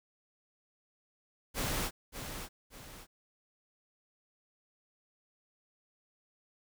pink noise with echo, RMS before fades -34 dBFS, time 1.54-1.91 s, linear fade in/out 50 ms, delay 580 ms, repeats 2, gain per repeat -8 dB, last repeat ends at 3.07 s, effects none

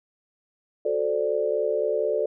sine chord, D dominant seventh, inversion first, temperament equal, 370 / 440 / 523.3 / 587.3 Hz, F#4 / A4 / C5 / D5, 0 / 0 / 0 / 0 cents, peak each -31 / -25 / -30 / -26 dBFS, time 0.85-2.26 s, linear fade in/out 5 ms, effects none

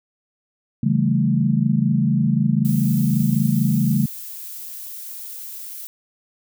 sine chord, A dominant seventh, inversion first, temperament equal with one note detuned, 139.64 / 164.81 / 196 / 220 Hz, C#3 / E3 / G3 / A3, +13 / 0 / 0 / 0 cents, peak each -20 / -22 / -22 / -20 dBFS, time 0.83-4.06 s, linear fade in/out 5 ms
violet noise, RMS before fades -34 dBFS, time 2.65-5.87 s, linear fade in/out 0 ms
effects none

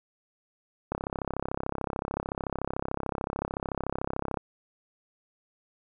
click train, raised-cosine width 1 ms, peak -16 dBFS, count 117, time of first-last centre 0.92-4.372 s, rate 33.6 Hz, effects none

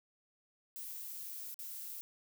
violet noise with dropouts, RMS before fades -45 dBFS, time 0.76-2.01 s, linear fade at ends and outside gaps 0 ms, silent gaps 1.543-1.591 s, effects none

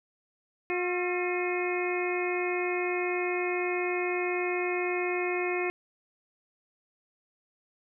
harmonic tone with a mistuned harmonic, 358.4 Hz, F4, 45 cents sharp, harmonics 1 / 2 / 3 / 4 / 5 / 6 / 7, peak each -29 / -36 / -40 / -44 / -40 / -35 / -36 dBFS, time 0.7-5.7 s, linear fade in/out 0 ms, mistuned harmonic 4, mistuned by -75 cents, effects none

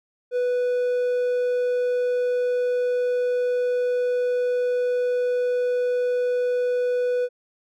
triangle tone, 493.9 Hz, B4, in tune, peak -18 dBFS, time 0.31-7.29 s, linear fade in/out 50 ms, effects none

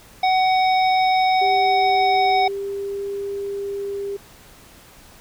harmonic tone, 749 Hz, F#5, 21 cents sharp, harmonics 1 / 3 / 5 / 7, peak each -15 / -25 / -29 / -32 dBFS, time 0.23-2.48 s, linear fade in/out 5 ms
sine tone with pitch glide, 395.5 to 399.4 Hz, G4 to G4, +15 to +32 cents, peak -24 dBFS, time 1.41-4.17 s, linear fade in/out 10 ms, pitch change +17 cents, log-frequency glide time 2.3-3.15 s
effects pink hiss -47 dBFS RMS until 5.2 s

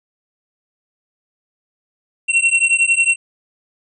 square beating tone pair, 2720 / 2731 Hz, F7 / F7, -46 / -39 cents, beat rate 11 Hz, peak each -16 dBFS, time 2.28-3.16 s, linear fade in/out 20 ms, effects resampled to 22050 Hz

